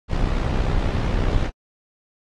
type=noise with amplitude modulation; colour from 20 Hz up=brown; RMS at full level=-18 dBFS; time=0.08-1.51 s; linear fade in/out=50 ms; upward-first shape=sine; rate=63.3 Hz; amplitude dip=60%; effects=low-pass 5000 Hz 12 dB/octave + AAC 32 kbps